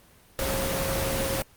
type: tone in noise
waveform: sine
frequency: 539 Hz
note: C#5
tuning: 49 cents flat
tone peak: -30 dBFS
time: 0.39-1.42 s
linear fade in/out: 0 ms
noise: pink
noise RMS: -28 dBFS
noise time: 0.39-1.42 s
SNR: -5 dB
effects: pink hiss -56 dBFS RMS until 1.56 s + Opus 24 kbps